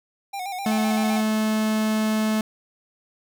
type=tone with vibrato; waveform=square; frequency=763 Hz; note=G5; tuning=47 cents flat; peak=-29 dBFS; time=0.33-1.21 s; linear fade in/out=10 ms; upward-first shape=square; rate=7.8 Hz; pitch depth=71 cents each way
type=tone; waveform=45% pulse; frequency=217 Hz; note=A3; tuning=24 cents flat; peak=-20 dBFS; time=0.66-2.41 s; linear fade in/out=2 ms
effects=none